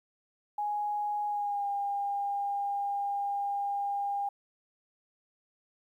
sine tone with pitch glide, 830.6 to 805.1 Hz, G#5 to G5, 0 to +46 cents, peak -29 dBFS, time 0.58-4.29 s, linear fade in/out 5 ms, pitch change -54 cents, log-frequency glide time 1.27-1.67 s, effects 11-bit

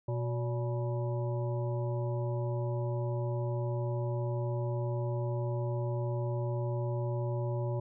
harmonic tone with a mistuned harmonic, 121.7 Hz, B2, 25 cents flat, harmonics 1 / 3 / 5 / 7 / 8, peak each -31 / -39 / -39 / -48 / -47 dBFS, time 0.08-7.8 s, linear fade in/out 5 ms, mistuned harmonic 5, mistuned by -89 cents, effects none

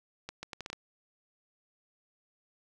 accelerating click train, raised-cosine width 0.2 ms, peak -22 dBFS, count 7, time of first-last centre 0.29-0.73 s, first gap 140 ms, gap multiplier 0.73, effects none

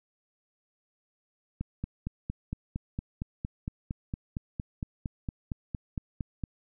click train, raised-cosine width 5 ms, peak -20 dBFS, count 22, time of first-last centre 1.61-6.438 s, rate 4.35 Hz, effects none

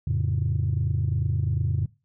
sine chord, F augmented, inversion none, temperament equal, 87.31 / 110 / 138.59 Hz, F2 / A2 / C#3, 0 / 0 / 0 cents, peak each -25 dBFS, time 0.07-1.86 s, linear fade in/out 5 ms, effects noise-tail reverb RT60 0.3 s tail -22 dB re dry + tanh soft clip ceiling -16 dBFS

